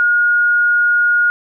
sine tone, 1435 Hz, F6, 47 cents sharp, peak -10 dBFS, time 0-1.3 s, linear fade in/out 0 ms, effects none

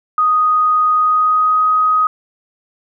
sine tone with pitch glide, 1244.5 to 1256.1 Hz, D#6 to D#6, 0 to +16 cents, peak -10 dBFS, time 0.18-2.07 s, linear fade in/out 2 ms, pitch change +16 cents, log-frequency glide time 0.95-1.65 s, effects none

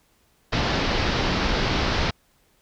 pink low-pass noise, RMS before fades -23 dBFS, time 0.52-2.11 s, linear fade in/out 10 ms, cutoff 5300 Hz, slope 48 dB/octave, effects pink hiss -63 dBFS RMS until 2.61 s

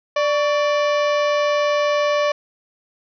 harmonic tone with a mistuned harmonic, 589 Hz, D5, 5 cents sharp, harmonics 1 / 2 / 3 / 4 / 5 / 6 / 7 / 8 / 9 / 10, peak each -17 / -23 / -29 / -29 / -33 / -39 / -39 / -41 / -40 / -42 dBFS, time 0.16-2.32 s, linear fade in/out 5 ms, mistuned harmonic 2, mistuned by -76 cents, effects none

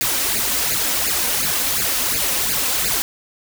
white noise with flanger, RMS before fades -20 dBFS, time 0.01-3.02 s, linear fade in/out 0 ms, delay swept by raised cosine 0.43 to 4.03 ms, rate 2.8 Hz, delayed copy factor +0.85, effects none

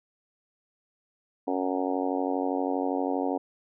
harmonic tone, 92.5 Hz, F#2, in tune, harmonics 3 / 4 / 5 / 6 / 7 / 8 / 9 / 10, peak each -29 / -35 / -33 / -35 / -38 / -33 / -38 / -40 dBFS, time 1.47-3.38 s, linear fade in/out 10 ms, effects none

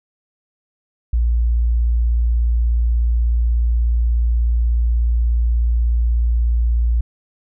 sine tone, 58.27 Hz, A#1, in tune, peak -13 dBFS, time 1.13-7.01 s, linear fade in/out 5 ms, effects none

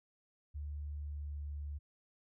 sine tone with pitch glide, 73.42 to 72.83 Hz, D2 to D2, 0 to -14 cents, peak -39 dBFS, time 0.54-1.79 s, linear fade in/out 20 ms, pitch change -14 cents, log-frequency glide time 1-1.44 s, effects none

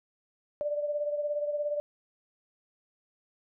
sine beating tone pair, 587.3 / 604.3 Hz, D5 / D5, 0 / +49 cents, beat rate 17 Hz, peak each -29 / -37 dBFS, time 0.61-1.8 s, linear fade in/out 0 ms, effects none

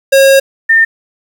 square / sine tone pair in turn, 543 / 1808.6 Hz, C#5 / A6, -36 / +47 cents, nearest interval octave + major sixth, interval 2083 cents, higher second, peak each -4 dBFS, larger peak neither, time 0.12-0.4 / 0.69-0.85 s, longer first, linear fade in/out 10 ms, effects 7-bit

